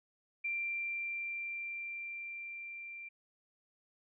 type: tone with level ramp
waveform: sine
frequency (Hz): 2364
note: D7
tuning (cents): +11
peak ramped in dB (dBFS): -33 to -44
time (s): 0.44-3.09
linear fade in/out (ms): 10
effects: none